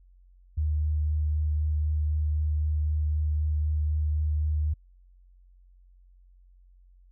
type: tone with vibrato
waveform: sine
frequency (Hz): 76.1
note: D#2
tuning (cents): -38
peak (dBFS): -23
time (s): 0.57-4.74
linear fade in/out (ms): 10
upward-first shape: triangle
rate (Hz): 3.9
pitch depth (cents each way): 14
effects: added 45 Hz sine -53 dBFS peak until 7.11 s